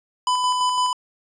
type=tone with tremolo; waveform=square; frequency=1000 Hz; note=B5; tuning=21 cents sharp; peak=-18 dBFS; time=0.27-0.93 s; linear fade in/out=2 ms; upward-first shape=square; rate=5.9 Hz; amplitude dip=30%; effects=resampled to 22050 Hz + 9-bit